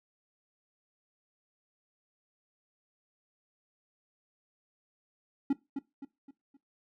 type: tone with echo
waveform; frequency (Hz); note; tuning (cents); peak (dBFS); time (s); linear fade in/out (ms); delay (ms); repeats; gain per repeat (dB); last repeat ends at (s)
triangle; 277.2; C#4; 0; -21; 5.5-5.53; 5; 260; 4; -8; 6.57
effects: noise-tail reverb RT60 0.2 s tail -18 dB re dry